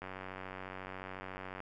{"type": "click train", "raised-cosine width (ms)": 0.5, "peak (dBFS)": -28, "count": 150, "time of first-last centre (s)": [0.02, 1.603], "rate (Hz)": 94.1, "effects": []}